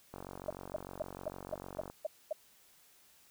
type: click train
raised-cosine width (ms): 1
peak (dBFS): -30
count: 83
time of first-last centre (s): 0.14-1.9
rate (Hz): 46.6
type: tone bursts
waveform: sine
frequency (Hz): 619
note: D#5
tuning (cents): -9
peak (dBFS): -31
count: 8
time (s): 0.48-2.328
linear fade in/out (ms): 5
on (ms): 21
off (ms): 240
effects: white hiss -64 dBFS RMS until 3.3 s